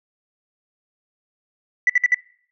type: tone bursts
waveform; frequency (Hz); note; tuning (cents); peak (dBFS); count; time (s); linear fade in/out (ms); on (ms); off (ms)
sine; 1975.5; B6; 0; -11; 4; 1.87-2.145; 2; 26; 57
effects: noise-tail reverb RT60 0.6 s tail -23 dB re dry + tanh soft clip ceiling -7 dBFS